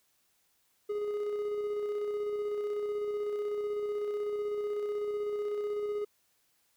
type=tone with tremolo; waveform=triangle; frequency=415.3 Hz; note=G#4; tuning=in tune; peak=-28 dBFS; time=0.89-6.05 s; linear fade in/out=10 ms; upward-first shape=square; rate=16 Hz; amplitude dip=25%; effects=white hiss -72 dBFS RMS until 6.76 s